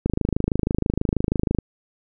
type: click train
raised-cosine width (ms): 3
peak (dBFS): -7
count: 41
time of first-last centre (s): 0.06-1.587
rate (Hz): 26.2
effects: none